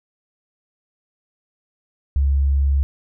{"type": "tone", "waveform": "sine", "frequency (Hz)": 69.3, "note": "C#2", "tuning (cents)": 0, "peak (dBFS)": -14, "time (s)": [2.16, 2.83], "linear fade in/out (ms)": 0, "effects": []}